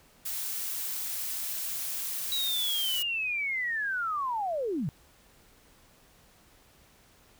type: noise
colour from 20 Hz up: blue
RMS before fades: -34 dBFS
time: 0.25-3.03 s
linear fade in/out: 10 ms
type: linear sweep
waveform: sine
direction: down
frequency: 3900 to 123.8 Hz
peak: -28 dBFS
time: 2.32-4.89 s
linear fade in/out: 0 ms
effects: pink hiss -60 dBFS RMS until 7.39 s